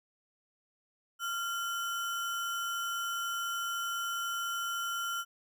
sine tone with sample-and-hold, 1383 Hz, F6, 17 cents flat, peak -32 dBFS, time 1.19-5.25 s, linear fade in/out 50 ms, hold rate 4410 Hz, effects none

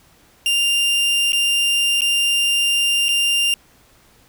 40% pulse tone with dropouts, 2794 Hz, F7, in tune, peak -14 dBFS, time 0.46-3.54 s, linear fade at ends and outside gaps 1 ms, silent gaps 1.321-1.331 / 2.008-2.018 / 3.084-3.089 s, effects pink hiss -53 dBFS RMS until 4.28 s

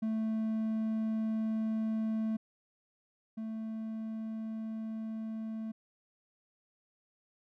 triangle tone pair in turn, 220.3 / 221.1 Hz, A3 / A3, +2 / +9 cents, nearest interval unison, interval 7 cents, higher second, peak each -28 / -34 dBFS, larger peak first, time 0.02-2.37 / 3.37-5.72 s, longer neither, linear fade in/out 10 ms, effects none

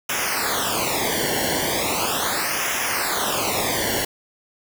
pink noise with flanger, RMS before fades -23 dBFS, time 0.09-4.05 s, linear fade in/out 5 ms, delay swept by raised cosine 0.23 to 0.81 ms, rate 0.38 Hz, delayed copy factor -1, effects none

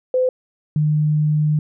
sine tone pair in turn, 510 / 151.62 Hz, C5 / D#3, -44 / -44 cents, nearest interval octave + major sixth, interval 2100 cents, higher first, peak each -14 dBFS, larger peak neither, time 0.14-0.29 / 0.76-1.59 s, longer second, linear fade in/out 2 ms, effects none

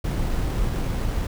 brown noise with sample-and-hold, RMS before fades -24 dBFS, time 0.04-1.27 s, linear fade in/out 5 ms, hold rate 8820 Hz, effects none

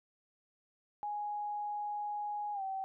sine tone with pitch glide, 830.6 to 770.5 Hz, G#5 to G5, 0 to -30 cents, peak -35 dBFS, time 1.03-2.84 s, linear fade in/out 0 ms, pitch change -130 cents, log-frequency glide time 2.53-2.62 s, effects none

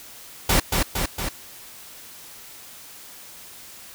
pink noise with echo, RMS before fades -18 dBFS, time 0.49-0.6 s, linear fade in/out 5 ms, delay 230 ms, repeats 3, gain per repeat -3 dB, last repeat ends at 1.29 s, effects white hiss -43 dBFS RMS until 3.94 s

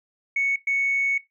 sine tone bursts at uneven times, 2217 Hz, C#7, in tune, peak -19 dBFS, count 2, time 0.36-0.56 / 0.67-1.18 s, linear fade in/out 5 ms, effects noise-tail reverb RT60 0.2 s tail -20 dB re dry + tanh soft clip ceiling -15 dBFS

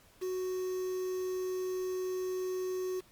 triangle tone with quantisation, 370 Hz, F#4, in tune, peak -30 dBFS, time 0.21-3.01 s, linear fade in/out 20 ms, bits 8, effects pink hiss -62 dBFS RMS until 3.11 s + MP3 96 kbps

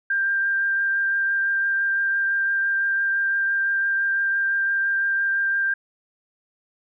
sine tone with vibrato, 1588 Hz, G6, 22 cents sharp, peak -19 dBFS, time 0.1-5.74 s, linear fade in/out 5 ms, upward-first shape triangle, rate 5.9 Hz, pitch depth 12 cents each way, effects none

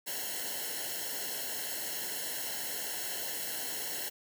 white noise with comb filter, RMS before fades -37 dBFS, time 0.06-4.1 s, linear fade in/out 20 ms, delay 0.83 ms, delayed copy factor -1, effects none

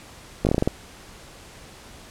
slowing click train, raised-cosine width 2 ms, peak -6 dBFS, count 8, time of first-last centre 0.45-0.675 s, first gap 18 ms, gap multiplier 1.19, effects pink hiss -45 dBFS RMS until 2.1 s + low-pass 10000 Hz 12 dB/octave

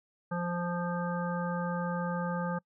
harmonic tone, 174.61 Hz, F3, in tune, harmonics 1 / 3 / 5 / 7 / 9, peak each -32 / -37 / -39 / -40 / -42 dBFS, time 0.31-2.59 s, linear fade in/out 10 ms, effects noise-tail reverb RT60 0.1 s tail -26 dB re dry

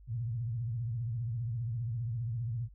sine tone with vibrato, 116.54 Hz, A#2, in tune, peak -32 dBFS, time 0.07-2.69 s, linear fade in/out 50 ms, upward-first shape triangle, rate 15 Hz, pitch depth 170 cents each way, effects added 50 Hz sine -52 dBFS peak until 2.74 s

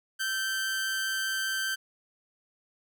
sawtooth tone with amplitude modulation, 1555 Hz, G6, 14 cents flat, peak -23 dBFS, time 0.19-1.76 s, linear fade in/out 20 ms, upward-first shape sine, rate 205 Hz, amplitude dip 40%, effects none

